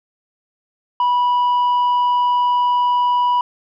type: tone with tanh clipping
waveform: sine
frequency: 980 Hz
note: B5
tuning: 14 cents flat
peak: -14 dBFS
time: 1-3.41 s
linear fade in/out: 2 ms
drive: 3 dB
effects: none